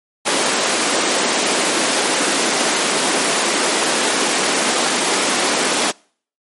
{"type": "high-pass noise", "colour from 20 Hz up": "pink", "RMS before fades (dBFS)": -17, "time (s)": [0.25, 5.92], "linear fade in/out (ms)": 20, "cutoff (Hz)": 250, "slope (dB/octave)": 24, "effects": ["noise-tail reverb RT60 0.5 s tail -26 dB re dry", "MP3 48 kbps"]}